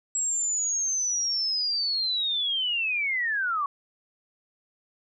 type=linear sweep; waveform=sine; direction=down; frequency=7700 to 1100 Hz; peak=-24 dBFS; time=0.15-3.66 s; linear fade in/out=2 ms; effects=none